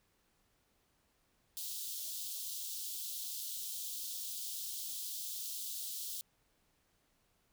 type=high-pass noise; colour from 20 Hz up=white; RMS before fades=-42 dBFS; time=1.57-6.21 s; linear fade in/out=0 ms; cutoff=3200 Hz; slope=48 dB/octave; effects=pink hiss -75 dBFS RMS until 7.52 s